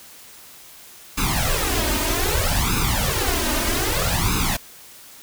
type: noise with flanger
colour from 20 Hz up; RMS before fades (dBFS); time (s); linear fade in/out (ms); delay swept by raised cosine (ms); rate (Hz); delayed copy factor
pink; -21; 1.17-4.57; 10; 0.78 to 3.28; 0.63; +0.95
effects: white hiss -44 dBFS RMS until 5.22 s